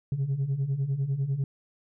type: beating tone pair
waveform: sine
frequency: 130.81 / 140.81 Hz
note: C3 / C#3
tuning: 0 / +27 cents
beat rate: 10 Hz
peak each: -29 / -25 dBFS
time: 0.12-1.44 s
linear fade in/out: 2 ms
effects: tanh soft clip ceiling -22 dBFS